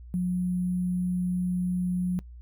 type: tone with sample-and-hold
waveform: sine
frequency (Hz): 180.3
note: F#3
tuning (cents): -45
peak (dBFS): -24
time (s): 0.14-2.19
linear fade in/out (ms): 0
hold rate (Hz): 11025
effects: noise-tail reverb RT60 0.1 s tail -22 dB re dry + added 60 Hz sine -42 dBFS peak until 2.41 s